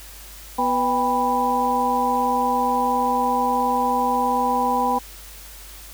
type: harmonic tone with a mistuned harmonic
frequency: 246.9 Hz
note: B3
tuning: in tune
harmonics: 1 / 2 / 3 / 4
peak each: -26 / -27 / -22 / -21 dBFS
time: 0.58-4.99 s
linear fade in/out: 10 ms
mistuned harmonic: 3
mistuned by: +120 cents
effects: added 50 Hz sine -42 dBFS peak until 5.93 s + white hiss -42 dBFS RMS until 5.93 s